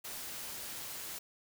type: noise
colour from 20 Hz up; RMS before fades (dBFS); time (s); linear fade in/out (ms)
white; -43; 0.04-1.19; 10
effects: none